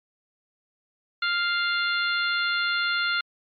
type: harmonic tone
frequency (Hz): 698.5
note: F5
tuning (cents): 0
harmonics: 2 / 3 / 4 / 5 / 6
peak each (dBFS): -24 / -31 / -33 / -32 / -32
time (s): 1.22-3.21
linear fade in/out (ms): 5
effects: MP3 48 kbps